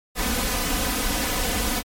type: noise with comb filter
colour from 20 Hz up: pink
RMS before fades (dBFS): -24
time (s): 0.15-1.83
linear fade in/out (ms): 50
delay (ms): 4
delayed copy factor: +0.85
effects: MP3 64 kbps